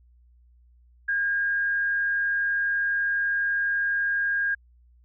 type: tone with frequency modulation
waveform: sine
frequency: 1620 Hz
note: G#6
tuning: 43 cents flat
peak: -22 dBFS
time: 1.08-4.55 s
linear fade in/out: 10 ms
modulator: 112 Hz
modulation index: 0.29
effects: added 60 Hz sine -54 dBFS peak until 5.04 s